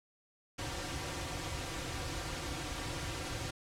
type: noise with comb filter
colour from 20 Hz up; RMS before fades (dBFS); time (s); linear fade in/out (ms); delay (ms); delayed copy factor
pink; -39; 0.58-3.51; 10; 4.7; -0.7
effects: low-pass 8000 Hz 12 dB/octave